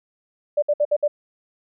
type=tone bursts; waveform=sine; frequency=589 Hz; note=D5; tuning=5 cents sharp; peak=-15 dBFS; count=5; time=0.57-1.08 s; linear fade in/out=10 ms; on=54 ms; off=60 ms; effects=none